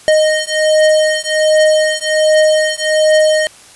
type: beating tone pair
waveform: square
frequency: 619 / 620.3 Hz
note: D#5 / D#5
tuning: -9 / -5 cents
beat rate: 1.3 Hz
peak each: -13 dBFS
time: 0.08-3.47 s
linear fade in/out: 0 ms
effects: white hiss -40 dBFS RMS until 3.75 s + resampled to 24000 Hz